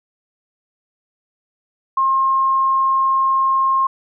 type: tone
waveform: sine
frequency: 1068 Hz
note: C6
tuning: 35 cents sharp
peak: -13 dBFS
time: 1.97-3.87 s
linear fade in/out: 5 ms
effects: none